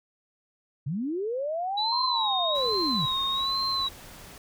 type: linear two-way sweep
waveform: sine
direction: up then down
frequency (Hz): 123.9 to 1034 to 123.9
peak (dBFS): -27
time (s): 0.86-3.06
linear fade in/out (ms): 10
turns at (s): 2.05
type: tone with vibrato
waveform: sine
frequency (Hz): 3909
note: B7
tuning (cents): -19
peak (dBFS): -26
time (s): 1.77-3.89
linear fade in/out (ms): 10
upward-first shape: sine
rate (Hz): 1.2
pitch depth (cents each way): 96
type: tone with pitch glide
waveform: sine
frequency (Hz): 1046.5 to 1079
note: C6 to C#6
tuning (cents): 0 to -47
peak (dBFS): -30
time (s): 1.92-3.87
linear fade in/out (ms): 5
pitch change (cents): +53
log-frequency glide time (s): 3.12-3.19
type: noise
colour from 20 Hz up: pink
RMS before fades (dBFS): -46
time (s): 2.55-4.38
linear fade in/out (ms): 2
effects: none